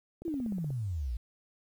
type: click train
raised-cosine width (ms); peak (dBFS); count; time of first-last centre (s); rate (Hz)
2; -31; 9; 0.22-0.705; 16.5
type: exponential sweep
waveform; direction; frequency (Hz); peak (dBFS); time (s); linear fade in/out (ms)
sine; down; 350 to 53.8; -31; 0.25-1.17; 5
effects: 10-bit